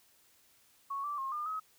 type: tone with pitch steps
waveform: sine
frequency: 1107 / 1167 / 1073 / 1206 / 1274 Hz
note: C#6 / D6 / C6 / D6 / D#6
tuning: -3 / -11 / +43 / +46 / +41 cents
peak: -34 dBFS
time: 0.9-1.6 s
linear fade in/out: 10 ms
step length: 140 ms
effects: white hiss -66 dBFS RMS until 1.78 s